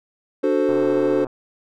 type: chord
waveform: triangle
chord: D dominant seventh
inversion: none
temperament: equal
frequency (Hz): 293.7 / 370 / 440 / 523.3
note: D4 / F#4 / A4 / C5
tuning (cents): 0 / 0 / 0 / 0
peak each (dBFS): -20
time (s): 0.43-1.25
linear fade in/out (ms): 10
type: click train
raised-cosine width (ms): 1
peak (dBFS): -20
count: 75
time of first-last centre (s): 0.69-1.268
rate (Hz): 128
effects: none